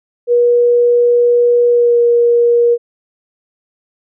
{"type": "tone with pitch glide", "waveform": "sine", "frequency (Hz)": [481.1, 474.5], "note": ["B4", "A#4"], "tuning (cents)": [-45, 31], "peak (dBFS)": -7, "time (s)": [0.27, 2.78], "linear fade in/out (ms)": 50, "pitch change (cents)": -24, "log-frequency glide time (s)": [1.69, 1.99], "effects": []}